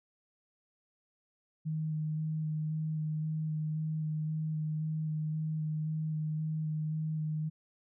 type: tone with vibrato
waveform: sine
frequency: 155.56 Hz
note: D#3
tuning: in tune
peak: -31 dBFS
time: 1.65-7.5 s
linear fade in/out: 20 ms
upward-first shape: square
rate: 1.9 Hz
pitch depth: 11 cents each way
effects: none